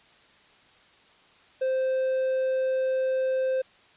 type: tone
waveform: triangle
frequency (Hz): 522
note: C5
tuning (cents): -4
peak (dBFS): -21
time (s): 1.61-3.62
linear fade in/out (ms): 10
effects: white hiss -57 dBFS RMS until 3.96 s + resampled to 8000 Hz